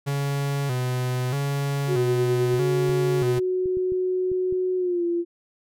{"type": "tone with vibrato", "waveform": "45% pulse", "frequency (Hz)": 133.1, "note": "C3", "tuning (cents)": 30, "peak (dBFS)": -23, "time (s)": [0.06, 3.4], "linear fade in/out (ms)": 20, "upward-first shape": "square", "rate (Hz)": 0.79, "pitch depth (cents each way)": 95}
{"type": "tone with pitch glide", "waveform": "sine", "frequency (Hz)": [368.5, 343.8], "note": ["F#4", "F4"], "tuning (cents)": [-7, -27], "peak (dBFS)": -21, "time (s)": [1.87, 5.25], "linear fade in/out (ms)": 50, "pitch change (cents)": -120, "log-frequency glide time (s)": [4.77, 5.04]}
{"type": "clicks", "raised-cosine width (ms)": 5, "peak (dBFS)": -27, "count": 9, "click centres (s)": [2.541, 2.894, 3.222, 3.379, 3.658, 3.771, 3.921, 4.317, 4.525]}
{"effects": []}